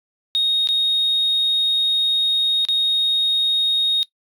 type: tone with dropouts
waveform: triangle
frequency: 3729 Hz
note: A#7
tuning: in tune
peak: -12 dBFS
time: 0.35-4.03 s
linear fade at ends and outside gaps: 0 ms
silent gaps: 0.673-0.688 / 2.651-2.686 s
effects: noise-tail reverb RT60 0.1 s tail -22 dB re dry + tanh soft clip ceiling -13 dBFS